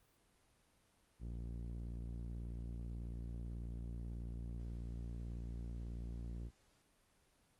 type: tone with low-pass filter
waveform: sawtooth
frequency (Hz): 58.27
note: A#1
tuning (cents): 0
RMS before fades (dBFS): -45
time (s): 1.19-6.51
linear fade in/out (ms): 50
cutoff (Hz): 270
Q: 0.67
effects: pink hiss -73 dBFS RMS until 7.59 s + Opus 32 kbps